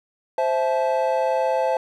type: chord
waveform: triangle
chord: A minor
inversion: first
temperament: equal with one note detuned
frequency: 523.3 / 659.3 / 864.9 Hz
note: C5 / E5 / A5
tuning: 0 / 0 / -30 cents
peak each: -20 / -22 / -22 dBFS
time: 0.38-1.77 s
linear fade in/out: 2 ms
effects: none